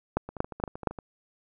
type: two click trains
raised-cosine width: 1 ms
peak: -10 / -24 dBFS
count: 4 / 10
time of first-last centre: 0.17-0.873 / 0.29-0.988 s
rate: 4.27 / 12.9 Hz
effects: none